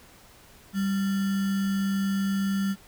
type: tone with sample-and-hold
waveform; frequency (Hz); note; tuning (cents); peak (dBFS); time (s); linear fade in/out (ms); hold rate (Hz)
sine; 195.9; G3; -1; -23; 0.73-2.76; 50; 1575
effects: pink hiss -53 dBFS RMS until 2.87 s

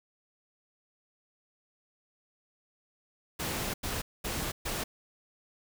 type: noise bursts at uneven times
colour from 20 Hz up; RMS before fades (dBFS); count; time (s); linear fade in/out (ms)
pink; -34; 4; 3.39-3.74 / 3.83-4.02 / 4.24-4.52 / 4.65-4.84; 10
effects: none

